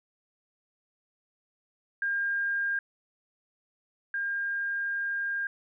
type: tone pair in turn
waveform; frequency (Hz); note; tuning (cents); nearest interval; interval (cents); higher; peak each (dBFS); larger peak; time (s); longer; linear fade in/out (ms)
sine; 1608 / 1608; G6 / G6; +44 / +44; unison; 0; neither; -26 / -28; first; 2.02-2.79 / 4.14-5.47; second; 2
effects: none